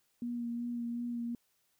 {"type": "tone with vibrato", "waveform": "sine", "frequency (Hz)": 237.8, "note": "A#3", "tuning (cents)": 35, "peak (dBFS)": -34, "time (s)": [0.22, 1.35], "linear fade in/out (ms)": 2, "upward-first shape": "sine", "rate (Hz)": 2.7, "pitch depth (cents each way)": 19, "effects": ["white hiss -75 dBFS RMS until 1.79 s"]}